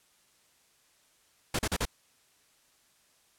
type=noise bursts; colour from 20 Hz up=pink; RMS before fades=-29 dBFS; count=4; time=1.54-1.854 s; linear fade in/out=5 ms; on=50 ms; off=38 ms; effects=white hiss -66 dBFS RMS until 3.38 s + low-pass 11000 Hz 12 dB/octave